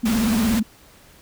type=tone with vibrato; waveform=sine; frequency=223.4 Hz; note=A3; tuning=27 cents sharp; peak=-17 dBFS; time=0.03-0.63 s; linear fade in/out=10 ms; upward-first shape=sine; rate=17 Hz; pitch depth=120 cents each way
type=noise; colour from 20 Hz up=pink; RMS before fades=-27 dBFS; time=0.05-0.6 s; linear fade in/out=10 ms
effects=pink hiss -50 dBFS RMS until 1.21 s